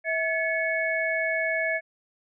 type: tone cluster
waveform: sine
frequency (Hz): 649 / 1713 / 2211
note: E5 / A6 / C#7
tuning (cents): -27 / -47 / -5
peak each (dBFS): -28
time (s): 0.04-1.81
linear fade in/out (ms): 50
effects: none